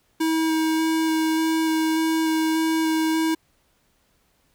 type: tone with vibrato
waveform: square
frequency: 320 Hz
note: D#4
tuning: 49 cents sharp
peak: -20 dBFS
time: 0.2-3.35 s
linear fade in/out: 10 ms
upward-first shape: square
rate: 1.7 Hz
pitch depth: 8 cents each way
effects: pink hiss -65 dBFS RMS until 4.54 s